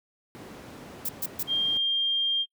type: noise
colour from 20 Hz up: brown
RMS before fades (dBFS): -35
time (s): 0.35-1.77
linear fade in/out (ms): 0
type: noise bursts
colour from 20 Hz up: violet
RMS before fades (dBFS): -29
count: 3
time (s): 1.05-1.43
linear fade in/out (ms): 5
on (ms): 40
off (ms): 130
type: tone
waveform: sine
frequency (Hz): 3200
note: G7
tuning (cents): +35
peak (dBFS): -22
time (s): 1.47-2.46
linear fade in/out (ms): 50
effects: noise-tail reverb RT60 0.1 s tail -23 dB re dry + high-pass 200 Hz 12 dB/octave